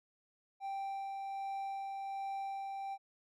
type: tone with tremolo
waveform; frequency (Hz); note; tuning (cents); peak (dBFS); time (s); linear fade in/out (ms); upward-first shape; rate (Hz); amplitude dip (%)
triangle; 784; G5; 0; -35; 0.6-2.98; 50; sine; 1.3; 25
effects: none

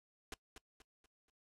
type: noise with echo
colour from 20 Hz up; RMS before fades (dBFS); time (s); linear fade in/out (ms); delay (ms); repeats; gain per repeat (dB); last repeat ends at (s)
pink; -45; 0.32-0.34; 2; 240; 4; -8; 1.3
effects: noise-tail reverb RT60 0.1 s tail -21 dB re dry + low-pass 9000 Hz 12 dB/octave

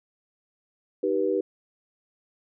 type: chord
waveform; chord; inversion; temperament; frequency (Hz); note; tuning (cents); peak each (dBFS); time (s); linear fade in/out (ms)
sine; Eb augmented; none; just; 311.1 / 388.9 / 486.1; Eb4 / G4 / B4; 0 / -14 / -28; -29 / -25 / -26; 1.03-1.41; 5
effects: none

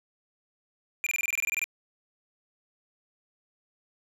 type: tone bursts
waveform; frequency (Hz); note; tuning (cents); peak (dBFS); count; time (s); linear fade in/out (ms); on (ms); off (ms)
square; 2393; D7; +32; -26; 13; 1.04-1.641; 0; 25; 23
effects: low-pass 12000 Hz 12 dB/octave

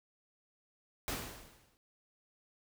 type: noise with exponential decay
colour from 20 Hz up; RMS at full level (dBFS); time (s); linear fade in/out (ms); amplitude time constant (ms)
pink; -35; 1.08-1.77; 0; 150
effects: none

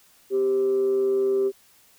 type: tone with frequency modulation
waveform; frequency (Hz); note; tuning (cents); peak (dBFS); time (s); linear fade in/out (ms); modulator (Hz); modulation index
sine; 392; G4; 0; -18; 0.3-1.52; 50; 137; 0.23
effects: tanh soft clip ceiling -15 dBFS + white hiss -57 dBFS RMS until 1.98 s

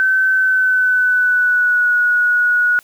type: tone with pitch glide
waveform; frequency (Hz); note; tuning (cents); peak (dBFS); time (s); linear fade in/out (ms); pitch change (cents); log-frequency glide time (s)
sine; 1533 to 1458.7; G6 to F#6; -39 to -25; -11; 0-2.79; 0; -86; 0.31-1.96
effects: white hiss -49 dBFS RMS until 2.83 s

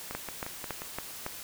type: two click trains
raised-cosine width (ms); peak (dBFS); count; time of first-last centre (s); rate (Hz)
0.5; -18 / -22; 5 / 5; 0.15-1.264 / 0.11-0.819; 3.59 / 5.64
effects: white hiss -43 dBFS RMS until 1.43 s

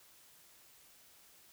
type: silence
effects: white hiss -62 dBFS RMS until 1.52 s

